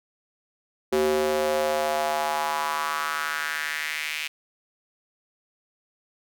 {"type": "tone with high-pass filter sweep", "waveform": "square", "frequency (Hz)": 76.2, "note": "D#2", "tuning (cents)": -36, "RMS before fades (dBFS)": -26, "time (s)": [0.92, 4.28], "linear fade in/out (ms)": 10, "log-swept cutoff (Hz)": [360, 2500], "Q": 3.3, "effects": []}